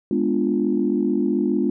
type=chord; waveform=sine; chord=G# diminished seventh; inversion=none; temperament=equal; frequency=207.7 / 246.9 / 293.7 / 349.2 Hz; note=G#3 / B3 / D4 / F4; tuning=0 / 0 / 0 / 0 cents; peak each=-23 dBFS; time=0.11-1.7 s; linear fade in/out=2 ms; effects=tanh soft clip ceiling -7 dBFS